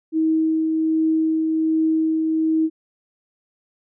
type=tone with tremolo; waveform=sine; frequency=318.5 Hz; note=D#4; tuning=41 cents sharp; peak=-15 dBFS; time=0.12-2.7 s; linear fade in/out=50 ms; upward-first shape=triangle; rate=1.3 Hz; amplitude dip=30%; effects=none